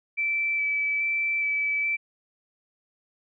sine tone with vibrato, 2316 Hz, D7, 25 cents flat, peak -23 dBFS, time 0.17-1.97 s, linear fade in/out 20 ms, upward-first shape square, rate 1.2 Hz, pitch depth 10 cents each way, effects none

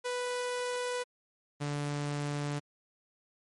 sawtooth tone pair in turn, 493.9 / 145.4 Hz, B4 / D3, 0 / -17 cents, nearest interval octave + major sixth, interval 2117 cents, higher first, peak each -28 dBFS, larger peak neither, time 0.04-1.04 / 1.6-2.6 s, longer neither, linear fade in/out 20 ms, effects MP3 48 kbps

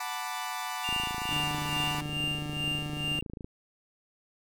sawtooth chord, B minor seventh, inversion second, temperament equal, 740 / 880 / 987.8 / 1174.7 Hz, F#5 / A5 / B5 / D6, 0 / 0 / 0 / 0 cents, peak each -35 dBFS, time 0-2.01 s, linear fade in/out 5 ms
triangle tone with tremolo, 2794 Hz, F7, in tune, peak -27 dBFS, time 0.84-3.21 s, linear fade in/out 0 ms, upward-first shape sine, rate 2.3 Hz, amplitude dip 85%
click train, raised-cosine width 3 ms, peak -27 dBFS, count 71, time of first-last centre 0.89-3.445 s, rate 27.4 Hz
30% pulse tone, 148.5 Hz, D3, 20 cents sharp, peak -32 dBFS, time 1.31-3.19 s, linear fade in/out 0 ms
effects none

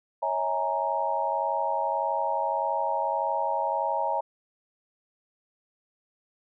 sine chord, A# half-diminished seventh, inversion first, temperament equal with one note detuned, 554.4 / 646.1 / 830.6 / 932.3 Hz, C#5 / E5 / G#5 / A#5, 0 / -35 / 0 / 0 cents, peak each -32 / -31 / -30 / -28 dBFS, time 0.22-4.21 s, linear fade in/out 10 ms, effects none

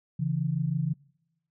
sine tone pair together, 138.59 / 164.81 Hz, C#3 / E3, 0 / 0 cents, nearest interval minor third, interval 300 cents, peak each -28 dBFS, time 0.19-0.94 s, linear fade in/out 10 ms, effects noise-tail reverb RT60 0.9 s tail -25 dB re dry

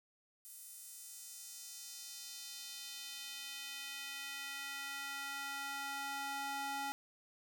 square tone with high-pass filter sweep, 277.9 Hz, C#4, 4 cents sharp, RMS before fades -45 dBFS, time 0.45-6.92 s, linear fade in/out 0 ms, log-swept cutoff 10000 to 740 Hz, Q 1.3, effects none

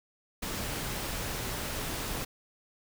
pink noise, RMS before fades -35 dBFS, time 0.42-2.25 s, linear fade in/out 10 ms, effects none

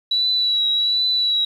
sine tone with vibrato, 3925 Hz, B7, 11 cents flat, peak -16 dBFS, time 0.11-1.45 s, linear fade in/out 5 ms, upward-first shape triangle, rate 1.3 Hz, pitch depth 35 cents each way, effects 8-bit

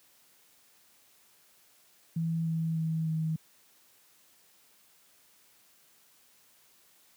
sine tone with pitch steps, 164.2 / 162.5 / 160.82 / 159.16 Hz, E3 / E3 / E3 / D#3, -6 / -24 / -42 / +40 cents, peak -27 dBFS, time 2.16-3.36 s, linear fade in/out 5 ms, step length 300 ms, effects white hiss -63 dBFS RMS until 7.16 s + high-pass 100 Hz 12 dB/octave

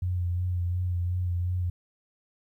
sine tone with vibrato, 89.1 Hz, F2, 35 cents sharp, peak -25 dBFS, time 0.02-1.7 s, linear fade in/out 5 ms, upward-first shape sine, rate 2.8 Hz, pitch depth 31 cents each way, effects 11-bit

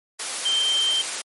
sine tone in noise, 3136 Hz, G7, in tune, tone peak -19 dBFS, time 0.45-1.02 s, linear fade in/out 10 ms, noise white, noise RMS -28 dBFS, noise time 0.19-1.22 s, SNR +6 dB, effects high-pass 400 Hz 12 dB/octave + MP3 48 kbps

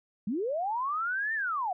sine linear two-way sweep, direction up then down, 182.6 to 1828 to 691 Hz, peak -28 dBFS, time 0.27-1.73 s, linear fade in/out 5 ms, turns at 1.34 s, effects none

